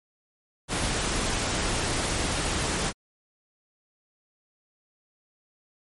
pink noise, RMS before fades -27 dBFS, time 0.68-2.93 s, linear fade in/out 50 ms, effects MP3 48 kbps

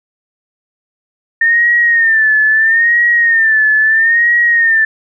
sine tone with vibrato, 1813 Hz, A#6, 49 cents flat, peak -7 dBFS, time 1.41-4.85 s, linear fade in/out 5 ms, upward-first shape sine, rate 0.76 Hz, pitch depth 83 cents each way, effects none

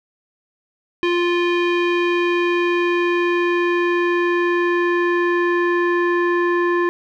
square tone with low-pass filter sweep, 349.2 Hz, F4, in tune, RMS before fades -18 dBFS, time 1.03-6.89 s, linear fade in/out 0 ms, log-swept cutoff 2800 to 1600 Hz, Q 2.4, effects none

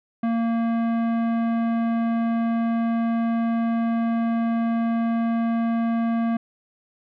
sine tone with tanh clipping, 230.1 Hz, A#3, 22 cents flat, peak -22 dBFS, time 0.23-6.37 s, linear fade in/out 5 ms, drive 15 dB, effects none

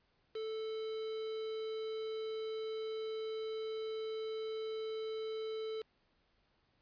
triangle tone with quantisation, 439.4 Hz, A4, 2 cents flat, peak -36 dBFS, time 0.35-5.82 s, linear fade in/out 5 ms, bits 8, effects pink hiss -75 dBFS RMS until 6.81 s + resampled to 11025 Hz

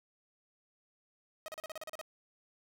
sawtooth tone bursts, 630 Hz, D#5, 21 cents sharp, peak -37 dBFS, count 10, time 1.46-2.013 s, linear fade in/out 0 ms, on 22 ms, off 37 ms, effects none

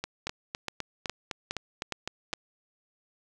two click trains, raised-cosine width 0.2 ms, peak -15 / -14 dBFS, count 10 / 6, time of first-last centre 0.04-2.33 / 0.27-2.336 s, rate 3.93 / 2.42 Hz, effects none

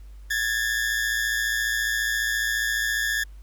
40% pulse tone pair together, 1661.2 / 1775.8 Hz, G#6 / A6, 0 / +15 cents, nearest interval minor second, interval 115 cents, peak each -25 dBFS, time 0.3-3.24 s, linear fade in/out 10 ms, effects added 50 Hz sine -40 dBFS peak until 3.42 s + pink hiss -62 dBFS RMS until 3.42 s

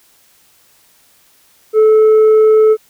sine tone with tanh clipping, 434.6 Hz, A4, 21 cents flat, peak -6 dBFS, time 1.73-2.77 s, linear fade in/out 50 ms, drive 3 dB, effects white hiss -51 dBFS RMS until 2.89 s

